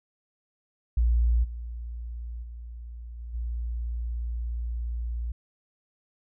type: tone with level steps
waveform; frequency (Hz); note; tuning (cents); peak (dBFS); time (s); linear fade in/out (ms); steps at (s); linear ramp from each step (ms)
sine; 58.5; A#1; +7; -19 / -33 / -37 / -35 / -28; 0.97-5.32; 5; 1.43 / 2.42 / 3.18 / 3.33; 20
effects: none